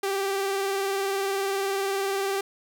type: tone with vibrato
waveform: sawtooth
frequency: 392 Hz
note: G4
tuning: in tune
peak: -21 dBFS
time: 0.03-2.41 s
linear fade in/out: 5 ms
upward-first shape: triangle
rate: 20 Hz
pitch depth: 46 cents each way
effects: 9-bit